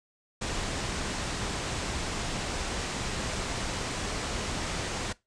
pink low-pass noise, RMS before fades -33 dBFS, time 0.41-5.13 s, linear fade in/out 10 ms, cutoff 8700 Hz, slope 48 dB/octave, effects noise-tail reverb RT60 0.2 s tail -20 dB re dry

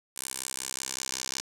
10% pulse tone with band-pass filter sweep, 65.41 Hz, C2, in tune, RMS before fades -36 dBFS, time 0.16-1.41 s, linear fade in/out 5 ms, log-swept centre 9300 to 6000 Hz, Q 2.1, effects 9-bit

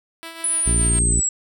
5% pulse tone with tremolo, 329.6 Hz, E4, in tune, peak -20 dBFS, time 0.23-0.99 s, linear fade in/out 0 ms, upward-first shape triangle, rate 7 Hz, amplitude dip 55%
sine linear sweep, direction down, 10000 to 7630 Hz, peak -18 dBFS, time 0.44-1.29 s, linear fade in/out 2 ms
harmonic tone, 58.27 Hz, A#1, in tune, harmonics 1 / 2 / 3 / 4 / 5 / 6 / 7, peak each -19 / -25 / -29 / -31 / -33 / -35 / -36 dBFS, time 0.66-1.21 s, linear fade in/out 10 ms
effects none

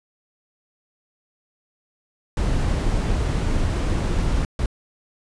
brown noise bursts at uneven times, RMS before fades -21 dBFS, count 2, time 2.37-4.45 / 4.59-4.66 s, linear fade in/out 2 ms, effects resampled to 22050 Hz

